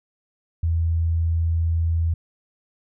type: tone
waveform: sine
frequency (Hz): 82.7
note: E2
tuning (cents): +6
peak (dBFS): -18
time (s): 0.63-2.14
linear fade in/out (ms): 5
effects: none